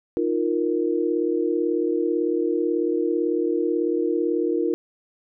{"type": "chord", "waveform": "sine", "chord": "Eb suspended second", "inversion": "none", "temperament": "equal", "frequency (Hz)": [311.1, 349.2, 466.2], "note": ["Eb4", "F4", "Bb4"], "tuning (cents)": [0, 0, 0], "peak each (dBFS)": [-25, -23, -25], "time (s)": [0.17, 4.74], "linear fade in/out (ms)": 0, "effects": []}